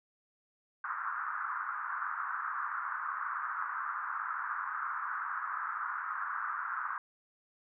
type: band-pass noise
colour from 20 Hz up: pink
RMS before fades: -37 dBFS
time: 0.84-6.98 s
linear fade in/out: 2 ms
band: 1100 to 1500 Hz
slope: 48 dB/octave
effects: none